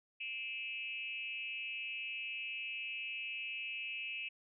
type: tone with frequency modulation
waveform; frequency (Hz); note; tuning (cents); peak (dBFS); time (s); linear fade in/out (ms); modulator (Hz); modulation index
sine; 2606; E7; -20; -39; 0.2-4.29; 10; 250; 0.91
effects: none